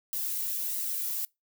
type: noise with flanger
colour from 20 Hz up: violet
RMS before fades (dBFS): -32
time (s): 0.13-1.25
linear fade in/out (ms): 0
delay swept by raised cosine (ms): 1 to 2.1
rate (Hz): 1.6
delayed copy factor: +0.5
effects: noise-tail reverb RT60 0.2 s tail -25 dB re dry

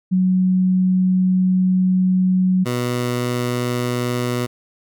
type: tone pair in turn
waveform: sine / 15% pulse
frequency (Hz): 185 / 122.58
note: F#3 / B2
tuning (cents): 0 / -13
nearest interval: perfect fifth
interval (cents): 713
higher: first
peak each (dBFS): -13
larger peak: neither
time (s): 0.11-2.65 / 2.65-4.47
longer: first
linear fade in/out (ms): 20
effects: none

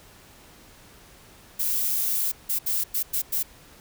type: noise bursts at uneven times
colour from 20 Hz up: violet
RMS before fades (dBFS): -25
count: 6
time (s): 1.59-2.32 / 2.49-2.59 / 2.66-2.84 / 2.94-3.03 / 3.13-3.22 / 3.32-3.43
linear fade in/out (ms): 10
effects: pink hiss -51 dBFS RMS until 3.8 s

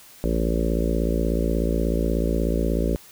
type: harmonic tone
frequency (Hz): 56.5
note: A1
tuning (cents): +47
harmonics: 1 / 3 / 4 / 5 / 6 / 7 / 8 / 9 / 10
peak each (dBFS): -23 / -28 / -29 / -30 / -31 / -31 / -32 / -33 / -33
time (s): 0.24-2.96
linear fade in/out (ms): 0
effects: white hiss -48 dBFS RMS until 3.11 s

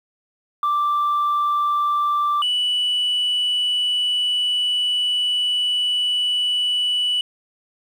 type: tone pair in turn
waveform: sine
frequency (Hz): 1174.7 / 2960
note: D6 / F#7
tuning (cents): 0 / 0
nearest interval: octave + major third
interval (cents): 1600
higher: second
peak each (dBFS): -15 / -16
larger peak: first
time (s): 0.63-2.42 / 2.42-7.21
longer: second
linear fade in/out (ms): 2
effects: tanh soft clip ceiling -15 dBFS + 8-bit

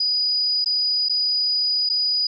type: tone with dropouts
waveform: sine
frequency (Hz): 4933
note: D#8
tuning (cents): -16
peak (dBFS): -18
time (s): 0-2.27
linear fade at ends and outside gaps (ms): 5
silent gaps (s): 0.645-0.659 / 1.087-1.095 / 1.891-1.898
effects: none

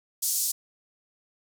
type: band-pass noise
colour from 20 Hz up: pink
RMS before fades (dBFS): -27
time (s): 0.22-0.52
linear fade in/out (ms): 10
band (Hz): 5800 to 15000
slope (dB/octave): 24
effects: none

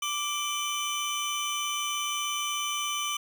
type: tone pair together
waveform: 25% pulse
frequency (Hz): 1174.7 / 3021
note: D6 / F#7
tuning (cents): 0 / +35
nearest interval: octave + major third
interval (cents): 1635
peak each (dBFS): -28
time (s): 0.02-3.17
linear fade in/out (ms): 5
effects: none

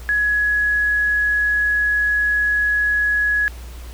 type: tone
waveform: sine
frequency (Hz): 1680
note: G#6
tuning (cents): +19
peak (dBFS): -15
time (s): 0.09-3.48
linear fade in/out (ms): 0
effects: added 60 Hz sine -32 dBFS peak until 3.93 s + pink hiss -43 dBFS RMS until 3.93 s

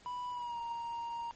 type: tone with pitch glide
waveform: triangle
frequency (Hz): 986 to 935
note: B5 to A#5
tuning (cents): -3 to +5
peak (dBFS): -35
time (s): 0.06-1.31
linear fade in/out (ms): 0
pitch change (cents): -92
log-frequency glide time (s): 0.31-0.6
effects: pink hiss -61 dBFS RMS until 1.35 s + MP3 32 kbps

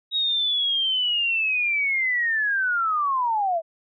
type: linear sweep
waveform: sine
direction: down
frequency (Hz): 3809 to 632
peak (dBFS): -20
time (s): 0.11-3.62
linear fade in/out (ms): 50
effects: none

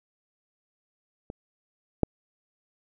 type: clicks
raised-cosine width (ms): 2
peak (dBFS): -23 / -7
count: 2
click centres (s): 1.301 / 2.033
effects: none

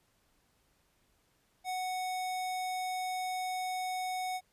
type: tone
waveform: square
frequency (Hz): 740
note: F#5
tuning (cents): 0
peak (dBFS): -34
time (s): 1.64-4.41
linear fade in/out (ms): 50
effects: pink hiss -72 dBFS RMS until 4.52 s + resampled to 32000 Hz

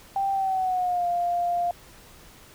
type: tone with pitch glide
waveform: sine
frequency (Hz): 785 to 699.4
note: G5 to F5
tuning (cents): +2 to +2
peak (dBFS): -22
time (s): 0.16-1.71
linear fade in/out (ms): 2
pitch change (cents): -200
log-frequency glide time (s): 0.32-1.07
effects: pink hiss -50 dBFS RMS until 2.54 s

